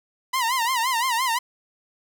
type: tone with vibrato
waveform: sawtooth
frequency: 979 Hz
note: B5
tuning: 15 cents flat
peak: -17 dBFS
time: 0.33-1.39 s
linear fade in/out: 10 ms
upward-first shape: sine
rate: 5.8 Hz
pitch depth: 140 cents each way
effects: none